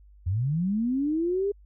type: linear sweep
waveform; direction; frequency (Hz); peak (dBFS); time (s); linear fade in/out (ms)
sine; up; 81.8 to 412.3; -23; 0.26-1.52; 10
effects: added 50 Hz sine -50 dBFS peak until 1.65 s